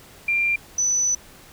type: tone pair in turn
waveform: sine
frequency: 2380 / 5984 Hz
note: D7 / F#8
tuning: +22 / +19 cents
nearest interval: octave + major third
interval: 1597 cents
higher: second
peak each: -18 dBFS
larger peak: neither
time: 0.28-0.56 / 0.78-1.15 s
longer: second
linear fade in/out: 5 ms
effects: pink hiss -47 dBFS RMS until 1.52 s